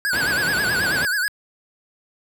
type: tone with vibrato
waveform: square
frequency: 1568 Hz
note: G6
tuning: in tune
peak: -20 dBFS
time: 0.05-1.28 s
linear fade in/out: 0 ms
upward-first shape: sine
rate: 9.3 Hz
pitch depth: 130 cents each way
type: low-pass noise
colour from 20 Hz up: pink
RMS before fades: -27 dBFS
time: 0.13-1.05 s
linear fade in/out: 0 ms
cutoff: 4300 Hz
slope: 24 dB/octave
effects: high-pass 100 Hz 12 dB/octave